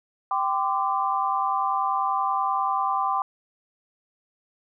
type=chord; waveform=sine; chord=G suspended fourth; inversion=none; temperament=equal with one note detuned; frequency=784 / 1024.4 / 1174.7 Hz; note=G5 / C6 / D6; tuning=0 / -37 / 0 cents; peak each=-26 dBFS; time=0.31-3.22 s; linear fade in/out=2 ms; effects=none